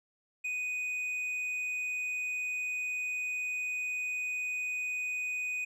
sine tone with tanh clipping, 2489 Hz, D#7, in tune, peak -33 dBFS, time 0.44-5.65 s, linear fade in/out 10 ms, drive 5 dB, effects none

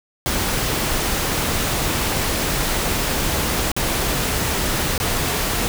pink noise with dropouts, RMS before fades -21 dBFS, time 0.26-5.68 s, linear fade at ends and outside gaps 0 ms, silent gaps 3.717-3.765 / 4.978-5.001 s, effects none

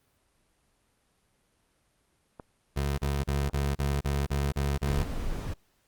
clicks, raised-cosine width 1 ms, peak -26 dBFS, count 3, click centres 2.398 / 3.052 / 3.497 s
25% pulse tone bursts, 70.3 Hz, C#2, 25 cents sharp, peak -22 dBFS, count 9, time 2.76-5.036 s, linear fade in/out 10 ms, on 220 ms, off 37 ms
brown noise, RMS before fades -32 dBFS, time 4.86-5.54 s, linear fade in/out 10 ms
effects pink hiss -70 dBFS RMS until 5.87 s + Opus 32 kbps

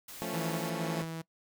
white noise, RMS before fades -46 dBFS, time 0.08-0.7 s, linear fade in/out 5 ms
15% pulse chord, F augmented, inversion none, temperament equal, 174.61 / 220 / 277.2 Hz, F3 / A3 / C#4, 0 / 0 / 0 cents, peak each -32 / -32 / -34 dBFS, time 0.22-1.02 s, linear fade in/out 0 ms
sawtooth tone with tremolo, 163.1 Hz, E3, 18 cents flat, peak -30 dBFS, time 0.33-1.22 s, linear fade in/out 10 ms, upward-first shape square, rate 2.1 Hz, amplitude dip 30%
effects noise-tail reverb RT60 0.1 s tail -21 dB re dry

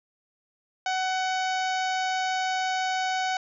harmonic tone, 749 Hz, F#5, 21 cents sharp, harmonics 1 / 2 / 3 / 4 / 5 / 6 / 7 / 8 / 9, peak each -26 / -32 / -36 / -38 / -40 / -42 / -43 / -44 / -45 dBFS, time 0.86-3.37 s, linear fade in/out 2 ms, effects none

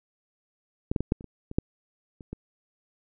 clicks, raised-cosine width 3 ms, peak -13 / -12 / -14 / -9 / -29 / -28 / -24 / -9 / -30 / -22 dBFS, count 10, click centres 0.915 / 0.962 / 1.006 / 1.121 / 1.209 / 1.243 / 1.514 / 1.585 / 2.208 / 2.33 s, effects none

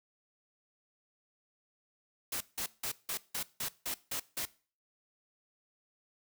white noise bursts, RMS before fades -36 dBFS, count 9, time 2.32-4.454 s, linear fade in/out 5 ms, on 86 ms, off 170 ms, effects noise-tail reverb RT60 0.4 s tail -20 dB re dry

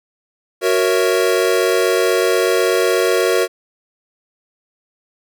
square chord, F# dominant seventh, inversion none, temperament equal, 370 / 466.2 / 554.4 / 659.3 Hz, F#4 / A#4 / C#5 / E5, 0 / 0 / 0 / 0 cents, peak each -18 / -18 / -22 / -23 dBFS, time 0.61-3.48 s, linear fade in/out 50 ms, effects none

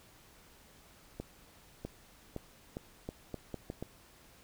accelerating click train, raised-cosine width 2 ms, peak -25 dBFS, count 9, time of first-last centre 1.2-3.826 s, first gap 650 ms, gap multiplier 0.79, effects pink hiss -60 dBFS RMS until 4.43 s

